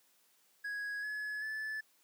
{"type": "tone with pitch steps", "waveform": "triangle", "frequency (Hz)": [1661.2, 1700, 1739.8], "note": ["G#6", "G#6", "A6"], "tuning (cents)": [0, 40, -20], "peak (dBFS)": -35, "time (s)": [0.64, 1.81], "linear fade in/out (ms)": 10, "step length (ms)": 390, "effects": ["white hiss -70 dBFS RMS until 2.03 s", "high-pass 200 Hz 12 dB/octave"]}